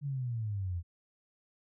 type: exponential sweep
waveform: sine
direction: down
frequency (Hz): 146.83 to 83.5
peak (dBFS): -32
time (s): 0.01-0.83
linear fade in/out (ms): 50
effects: none